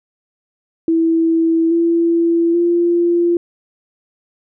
sine tone with pitch steps, 328.2 / 336.3 / 344.5 Hz, E4 / E4 / F4, -8 / +35 / -24 cents, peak -11 dBFS, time 0.88-3.37 s, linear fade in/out 2 ms, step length 830 ms, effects none

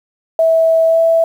sine tone with pitch glide, 652 to 658.8 Hz, E5 to E5, -19 to -1 cents, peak -8 dBFS, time 0.39-1.24 s, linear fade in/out 2 ms, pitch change +18 cents, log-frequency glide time 0.86-1 s, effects 7-bit

